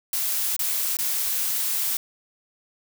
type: noise with dropouts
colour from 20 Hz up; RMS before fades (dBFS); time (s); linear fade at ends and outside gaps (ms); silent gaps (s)
blue; -25; 0.13-1.97; 2; 0.565-0.592 / 0.969-0.988
effects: none